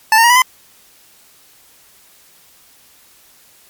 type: tone with pitch steps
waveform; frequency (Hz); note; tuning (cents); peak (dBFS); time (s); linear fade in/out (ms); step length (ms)
25% pulse; 880 / 913.7 / 948.6 / 984.9 / 1022.6; A5 / A#5 / A#5 / B5 / C6; 0 / -35 / +30 / -5 / -40; -3; 0.12-0.42; 2; 60
effects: white hiss -48 dBFS RMS until 3.69 s + MP3 96 kbps